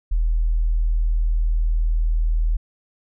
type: tone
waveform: sine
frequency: 40.05 Hz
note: E1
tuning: 49 cents flat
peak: -16 dBFS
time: 0.11-2.57 s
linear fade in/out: 10 ms
effects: none